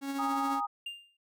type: tone with tremolo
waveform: 45% pulse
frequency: 275.9 Hz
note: C#4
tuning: 8 cents flat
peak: -31 dBFS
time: 0.01-0.61 s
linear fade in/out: 50 ms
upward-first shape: triangle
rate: 14 Hz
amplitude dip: 45%
type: chord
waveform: sine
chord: Ab suspended second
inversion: none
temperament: equal with one note detuned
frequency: 814.5 / 932.3 / 1244.5 Hz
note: Ab5 / Bb5 / Eb6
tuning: -34 / 0 / 0 cents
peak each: -33 / -38 / -32 dBFS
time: 0.18-0.67 s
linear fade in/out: 20 ms
type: tone with exponential decay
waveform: triangle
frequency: 2800 Hz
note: F7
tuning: 4 cents sharp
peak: -32 dBFS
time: 0.86-1.17 s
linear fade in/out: 5 ms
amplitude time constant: 66 ms
effects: none